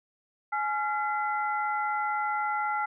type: tone cluster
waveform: sine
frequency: 842 / 1377 / 2026 Hz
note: G#5 / F6 / B6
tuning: +24 / -25 / +44 cents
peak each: -29 / -30 / -37 dBFS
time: 0.52-2.86 s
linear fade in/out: 10 ms
effects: none